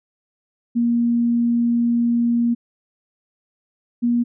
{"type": "tone pair in turn", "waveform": "sine", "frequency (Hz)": [236.2, 238.7], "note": ["A#3", "A#3"], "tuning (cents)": [23, 41], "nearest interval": "unison", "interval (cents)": 18, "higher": "second", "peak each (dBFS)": -15, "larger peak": "neither", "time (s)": [[0.75, 2.55], [4.02, 4.24]], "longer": "first", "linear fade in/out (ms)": 20, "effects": []}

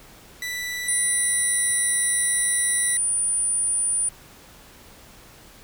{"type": "tone with pitch glide", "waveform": "sawtooth", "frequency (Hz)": [1975.5, 1957.3], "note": ["B6", "B6"], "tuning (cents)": [0, -16], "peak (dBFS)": -24, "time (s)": [0.42, 2.97], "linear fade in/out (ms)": 2, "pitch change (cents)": -16, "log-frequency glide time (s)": [0.52, 1.94]}
{"type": "tone", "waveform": "sine", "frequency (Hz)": 9397, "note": "D9", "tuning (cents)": 0, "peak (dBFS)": -20, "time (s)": [0.88, 4.09], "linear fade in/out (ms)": 5}
{"effects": ["pink hiss -48 dBFS RMS until 5.63 s"]}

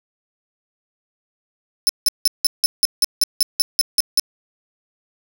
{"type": "tone bursts", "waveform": "sawtooth", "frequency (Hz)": 5274, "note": "E8", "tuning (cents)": 0, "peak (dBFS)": -9, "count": 13, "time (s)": [1.87, 4.196], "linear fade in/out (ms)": 0, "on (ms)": 22, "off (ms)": 170, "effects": []}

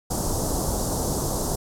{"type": "band-stop noise", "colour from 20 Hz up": "pink", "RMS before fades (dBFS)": -25, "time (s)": [0.1, 1.56], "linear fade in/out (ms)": 10, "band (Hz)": [980, 5500], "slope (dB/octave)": 24, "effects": ["low-pass 12000 Hz 12 dB/octave"]}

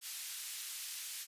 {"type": "band-pass noise", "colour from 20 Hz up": "white", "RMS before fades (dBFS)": -44, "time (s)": [0.01, 1.27], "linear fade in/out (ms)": 50, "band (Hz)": [2200, 13000], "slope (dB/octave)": 12, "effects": ["resampled to 32000 Hz"]}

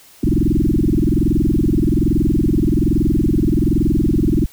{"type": "tone with frequency modulation", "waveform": "sine", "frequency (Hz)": 174.61, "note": "F3", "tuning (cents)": 0, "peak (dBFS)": -12, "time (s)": [0.23, 4.46], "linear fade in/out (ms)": 5, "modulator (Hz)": 21.2, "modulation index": 7.8, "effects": ["white hiss -46 dBFS RMS until 4.52 s"]}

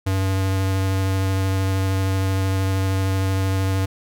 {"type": "tone with vibrato", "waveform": "square", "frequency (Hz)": 95.7, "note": "G2", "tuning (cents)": -41, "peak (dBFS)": -19, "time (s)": [0.06, 3.86], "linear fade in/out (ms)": 10, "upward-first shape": "sine", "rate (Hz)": 13, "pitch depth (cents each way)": 11, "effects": []}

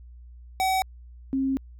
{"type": "tone pair in turn", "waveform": ["square", "sine"], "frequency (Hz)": [758, 268], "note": ["F#5", "C4"], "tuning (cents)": [42, 42], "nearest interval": "octave + tritone", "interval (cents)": 1800, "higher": "first", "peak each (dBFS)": -22, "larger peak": "neither", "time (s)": [[0.6, 0.82], [1.33, 1.57]], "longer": "second", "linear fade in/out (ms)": 0, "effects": ["added 60 Hz sine -43 dBFS peak until 1.79 s"]}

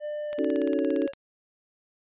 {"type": "tone with pitch glide", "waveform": "triangle", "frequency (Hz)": [597, 553.8], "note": ["D5", "C#5"], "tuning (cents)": [28, -2], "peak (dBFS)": -28, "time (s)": [0, 1.13], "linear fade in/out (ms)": 50, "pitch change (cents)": -130, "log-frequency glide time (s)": [0.27, 0.88]}
{"type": "click train", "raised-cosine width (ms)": 0.2, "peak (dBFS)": -22, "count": 15, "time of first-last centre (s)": [0.33, 1.135], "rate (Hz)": 17.4}
{"type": "chord", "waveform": "sine", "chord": "D# half-diminished seventh", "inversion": "third", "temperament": "equal with one note detuned", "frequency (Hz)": [277.2, 311.1, 370, 442.8], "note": ["C#4", "D#4", "F#4", "A4"], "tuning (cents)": [0, 0, 0, 11], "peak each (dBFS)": [-28, -28, -31, -30], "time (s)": [0.38, 1.07], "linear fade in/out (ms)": 10}
{"effects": ["resampled to 8000 Hz"]}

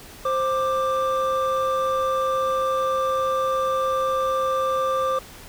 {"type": "tone pair together", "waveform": "triangle", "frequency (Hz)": [525.3, 1182], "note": ["C5", "D6"], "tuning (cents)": [7, 11], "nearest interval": "octave + major second", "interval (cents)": 1404, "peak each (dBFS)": -21, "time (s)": [0.25, 5.19], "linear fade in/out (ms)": 5, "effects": ["pink hiss -43 dBFS RMS until 5.48 s"]}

